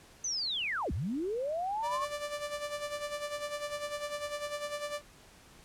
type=linear two-way sweep; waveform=sine; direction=down then up; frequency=6272 to 55.8 to 1118 Hz; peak=-31 dBFS; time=0.24-2.05 s; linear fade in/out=5 ms; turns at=0.92 s
type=tone with tremolo; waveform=sawtooth; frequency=587.3 Hz; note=D5; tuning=in tune; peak=-29 dBFS; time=1.82-5.02 s; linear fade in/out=50 ms; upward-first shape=sine; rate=10 Hz; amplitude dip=65%
effects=pink hiss -57 dBFS RMS until 5.64 s + low-pass 11000 Hz 12 dB/octave